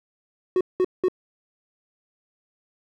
triangle tone bursts, 368.4 Hz, F#4, 7 cents flat, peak -15 dBFS, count 3, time 0.56-1.084 s, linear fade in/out 2 ms, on 48 ms, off 190 ms, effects none

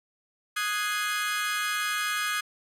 30% pulse chord, Ab dominant seventh, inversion second, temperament equal, 1244.5 / 1480 / 1661.2 / 2093 Hz, Eb6 / Gb6 / Ab6 / C7, 0 / 0 / 0 / 0 cents, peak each -28 / -32 / -28 / -33 dBFS, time 0.56-2.41 s, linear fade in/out 10 ms, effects resampled to 32000 Hz

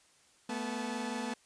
sawtooth tone cluster, 221 / 246.3 / 866 Hz, A3 / B3 / A5, +8 / -5 / -28 cents, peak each -35 / -34 / -38 dBFS, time 0.49-1.34 s, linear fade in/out 5 ms, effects white hiss -65 dBFS RMS until 1.45 s + resampled to 22050 Hz

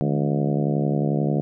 harmonic tone with a mistuned harmonic, 71.3 Hz, C#2, 49 cents sharp, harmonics 2 / 3 / 4 / 5 / 6 / 7 / 8 / 9 / 10, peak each -22 / -26 / -28 / -30 / -32 / -33 / -34 / -35 / -36 dBFS, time 0.01-1.41 s, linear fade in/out 0 ms, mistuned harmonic 2, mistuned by +110 cents, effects none

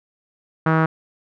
sawtooth tone with low-pass filter, 160 Hz, D#3, 49 cents sharp, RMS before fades -17 dBFS, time 0.66-0.86 s, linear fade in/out 5 ms, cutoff 1400 Hz, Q 3, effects none

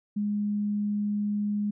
sine tone, 206.9 Hz, G#3, 6 cents flat, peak -25 dBFS, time 0.16-1.71 s, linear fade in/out 10 ms, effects none

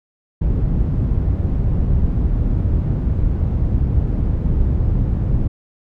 white low-pass noise, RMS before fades -17 dBFS, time 0.41-5.48 s, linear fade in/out 10 ms, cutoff 100 Hz, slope 12 dB/octave, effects none

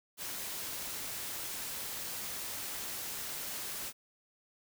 white noise, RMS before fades -40 dBFS, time 0.17-3.93 s, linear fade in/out 50 ms, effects none

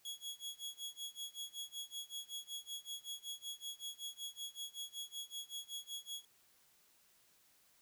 sawtooth tone with tremolo, 3338 Hz, G#7, 8 cents sharp, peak -38 dBFS, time 0.05-6.25 s, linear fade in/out 2 ms, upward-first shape sine, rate 5.3 Hz, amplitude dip 95%, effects white hiss -70 dBFS RMS until 7.81 s

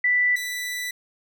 sine / sawtooth tone pair in turn, 1977 / 1977 Hz, B6 / B6, +1 / +1 cents, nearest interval unison, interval 0 cents, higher neither, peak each -17 / -24 dBFS, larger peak first, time 0.04-0.36 / 0.36-0.91 s, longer second, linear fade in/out 5 ms, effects none

